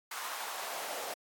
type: noise with high-pass filter sweep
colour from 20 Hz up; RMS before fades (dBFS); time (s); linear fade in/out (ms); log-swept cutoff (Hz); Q
pink; -40; 0.11-1.14; 5; 1100 to 550; 2
effects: AAC 64 kbps